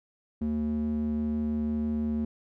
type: tone with band-pass filter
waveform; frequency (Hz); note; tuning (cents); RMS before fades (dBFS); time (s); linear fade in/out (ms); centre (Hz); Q
square; 75.5; D2; +48; -29; 0.41-2.25; 5; 220; 3.2
effects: none